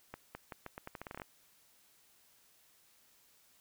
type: accelerating click train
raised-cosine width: 0.5 ms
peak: -28 dBFS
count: 14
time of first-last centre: 0.14-1.218 s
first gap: 210 ms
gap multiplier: 0.82
effects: white hiss -67 dBFS RMS until 3.6 s